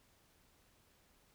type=silence; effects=pink hiss -70 dBFS RMS until 1.34 s